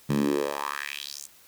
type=tone with high-pass filter sweep; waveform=10% pulse; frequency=71.4 Hz; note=D2; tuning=48 cents flat; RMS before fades=-29 dBFS; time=0.09-1.27 s; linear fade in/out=10 ms; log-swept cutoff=150 to 7800 Hz; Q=3.4; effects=white hiss -55 dBFS RMS until 1.47 s